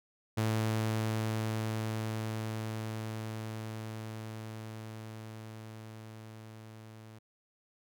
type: tone with level ramp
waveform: sawtooth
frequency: 110 Hz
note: A2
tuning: in tune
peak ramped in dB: -24 to -45 dBFS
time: 0.37-7.19 s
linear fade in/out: 10 ms
effects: none